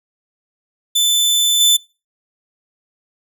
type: tone with level steps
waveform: sawtooth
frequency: 3520 Hz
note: A7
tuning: in tune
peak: -9 / -6 dBFS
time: 0.95-1.77 s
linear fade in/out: 10 ms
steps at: 1.6 s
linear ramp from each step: 10 ms
effects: noise-tail reverb RT60 0.3 s tail -24 dB re dry